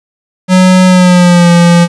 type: tone with pitch glide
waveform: square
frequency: 184.7 to 172.33 Hz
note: F#3 to F3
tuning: -3 to -23 cents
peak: -3 dBFS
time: 0.48-1.88 s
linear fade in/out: 50 ms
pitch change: -120 cents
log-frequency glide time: 0.86-1.5 s
effects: resampled to 22050 Hz + 7-bit